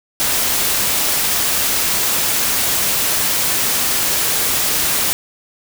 white noise, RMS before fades -17 dBFS, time 0.2-5.13 s, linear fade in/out 0 ms, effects none

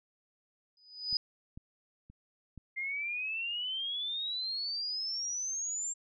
sine tone with exponential growth, 4978 Hz, D#8, in tune, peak -25 dBFS, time 0.77-1.17 s, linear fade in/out 2 ms, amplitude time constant 85 ms
clicks, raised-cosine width 5 ms, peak -37 / -33 / -40 / -34 dBFS, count 4, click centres 1.128 / 1.575 / 2.1 / 2.577 s
sine exponential sweep, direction up, 2093 to 7459 Hz, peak -33 dBFS, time 2.76-5.94 s, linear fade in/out 20 ms
effects none

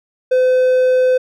triangle tone, 510 Hz, C5, 44 cents flat, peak -8 dBFS, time 0.31-1.18 s, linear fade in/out 10 ms, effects none

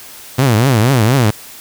sawtooth tone with vibrato, 121.2 Hz, B2, 32 cents flat, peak -5 dBFS, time 0.38-1.31 s, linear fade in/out 10 ms, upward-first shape triangle, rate 4.2 Hz, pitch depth 290 cents each way, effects white hiss -35 dBFS RMS until 1.6 s

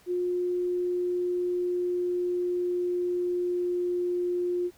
sine tone with pitch glide, 357.2 to 354.7 Hz, F4 to F4, +39 to +27 cents, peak -25 dBFS, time 0.06-4.71 s, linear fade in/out 50 ms, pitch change -12 cents, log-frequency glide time 0.45-4.28 s, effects pink hiss -59 dBFS RMS until 4.77 s

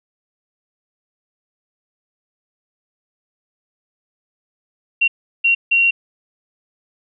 sine tone bursts at uneven times, 2748 Hz, F7, 29 cents flat, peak -11 dBFS, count 3, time 5.01-5.08 / 5.44-5.55 / 5.71-5.91 s, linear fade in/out 10 ms, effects none

